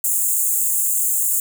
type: high-pass noise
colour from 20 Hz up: pink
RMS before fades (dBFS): -19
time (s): 0.04-1.4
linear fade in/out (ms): 2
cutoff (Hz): 6900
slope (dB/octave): 96
effects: none